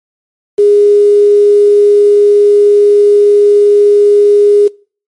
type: tone with quantisation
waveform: sine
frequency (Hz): 411.1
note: G#4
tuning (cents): -18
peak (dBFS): -3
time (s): 0.58-4.68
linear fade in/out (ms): 10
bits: 5
effects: noise-tail reverb RT60 0.4 s tail -24 dB re dry + MP3 48 kbps